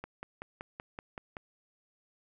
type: click train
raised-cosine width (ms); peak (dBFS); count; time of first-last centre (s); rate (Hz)
0.5; -25; 8; 0.04-1.368; 5.27
effects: none